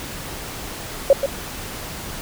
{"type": "tone with echo", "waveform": "sine", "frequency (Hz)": 551, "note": "C#5", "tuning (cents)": -11, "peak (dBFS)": -7, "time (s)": [1.1, 1.13], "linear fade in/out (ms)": 2, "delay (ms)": 130, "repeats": 1, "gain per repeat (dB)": -9, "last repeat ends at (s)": 1.26, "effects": ["pink hiss -32 dBFS RMS until 2.21 s"]}